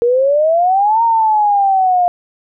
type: exponential two-way sweep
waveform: sine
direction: up then down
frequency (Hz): 466.2 to 931 to 703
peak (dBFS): -9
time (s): 0.02-2.08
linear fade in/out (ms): 0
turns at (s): 1.03
effects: none